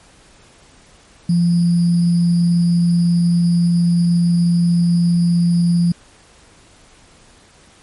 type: tone with sample-and-hold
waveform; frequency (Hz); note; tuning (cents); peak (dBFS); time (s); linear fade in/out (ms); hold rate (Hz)
sine; 172.3; F3; -23; -11; 1.29-5.92; 5; 4900
effects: pink hiss -48 dBFS RMS until 7.82 s + MP3 48 kbps